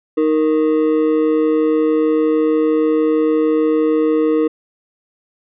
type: ring-modulated tone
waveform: triangle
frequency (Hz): 388.7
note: G4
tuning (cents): -15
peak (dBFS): -7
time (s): 0.17-4.48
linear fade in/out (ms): 10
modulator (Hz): 76.8
effects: resampled to 8000 Hz